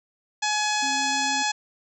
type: harmonic tone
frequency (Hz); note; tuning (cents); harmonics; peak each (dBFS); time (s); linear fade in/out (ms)
845; G#5; +30; 1 / 2 / 3 / 4 / 5 / 6 / 7 / 8 / 9; -26 / -29 / -31 / -32 / -33 / -34 / -34 / -35 / -36; 0.42-1.52; 10
type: noise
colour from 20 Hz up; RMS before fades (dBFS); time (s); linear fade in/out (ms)
violet; -42; 0.51-1.29; 5
type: tone with vibrato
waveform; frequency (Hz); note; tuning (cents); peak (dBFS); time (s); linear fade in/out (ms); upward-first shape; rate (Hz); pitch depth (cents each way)
triangle; 268.4; C4; +44; -32; 0.82-1.43; 10; sine; 6.6; 10
effects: resampled to 22050 Hz